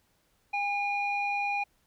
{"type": "tone with low-pass filter", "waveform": "square", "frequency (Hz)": 811, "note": "G#5", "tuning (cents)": -41, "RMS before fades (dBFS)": -30, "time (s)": [0.53, 1.64], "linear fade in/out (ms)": 10, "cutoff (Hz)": 2300, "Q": 3.5, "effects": ["pink hiss -70 dBFS RMS until 1.86 s"]}